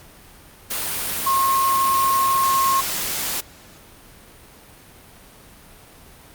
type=tone in noise; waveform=sine; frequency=1076 Hz; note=C6; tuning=48 cents sharp; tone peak=-16 dBFS; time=1.26-2.81 s; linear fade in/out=10 ms; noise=white; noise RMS=-25 dBFS; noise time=0.7-3.41 s; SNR=+6 dB; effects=pink hiss -46 dBFS RMS until 6.34 s + Opus 48 kbps